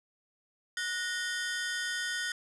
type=ring-modulated tone; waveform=sawtooth; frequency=1661.2 Hz; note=G#6; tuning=in tune; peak=-25 dBFS; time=0.77-2.32 s; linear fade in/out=2 ms; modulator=196 Hz; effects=resampled to 22050 Hz + 9-bit